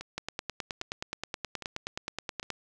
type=two click trains; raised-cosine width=0.2 ms; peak=-22 / -16 dBFS; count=4 / 23; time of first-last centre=0.01-2.429 / 0.18-2.503 s; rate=1.24 / 9.47 Hz; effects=none